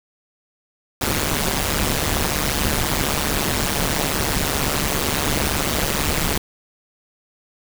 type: noise with amplitude modulation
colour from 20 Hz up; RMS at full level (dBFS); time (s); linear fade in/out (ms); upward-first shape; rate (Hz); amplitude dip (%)
pink; -17; 1.01-6.38; 5; sine; 146; 95
effects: none